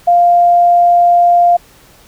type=tone; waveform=sine; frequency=698.5 Hz; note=F5; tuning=in tune; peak=-5 dBFS; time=0.07-1.57 s; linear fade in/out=10 ms; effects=pink hiss -44 dBFS RMS until 2.07 s